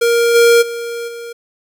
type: tone with level steps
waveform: square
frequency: 468.9 Hz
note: A#4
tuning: 10 cents sharp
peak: -11 / -7 / -22 / -27 dBFS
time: 0.01-1.33 s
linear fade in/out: 10 ms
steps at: 0.34 / 0.61 / 1.07 s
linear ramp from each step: 20 ms
effects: none